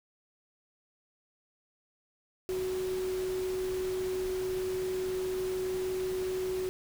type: tone in noise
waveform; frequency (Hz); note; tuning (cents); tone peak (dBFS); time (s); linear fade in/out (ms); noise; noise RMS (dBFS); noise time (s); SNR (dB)
sine; 372; F#4; +9; -30; 2.49-6.69; 0; pink; -44; 2.49-6.69; +11
effects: none